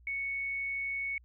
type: tone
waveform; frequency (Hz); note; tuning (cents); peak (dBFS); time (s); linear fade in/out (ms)
sine; 2217; C#7; 0; -32; 0.07-1.18; 2
effects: added 60 Hz sine -56 dBFS peak until 1.24 s